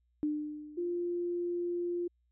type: tone with exponential decay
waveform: sine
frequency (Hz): 300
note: D4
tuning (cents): +37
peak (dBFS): -27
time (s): 0.23-1.29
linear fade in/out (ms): 0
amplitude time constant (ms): 230
type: tone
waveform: sine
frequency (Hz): 349.2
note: F4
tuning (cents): 0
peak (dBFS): -31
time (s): 0.77-2.08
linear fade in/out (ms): 10
effects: added 60 Hz sine -70 dBFS peak until 2.31 s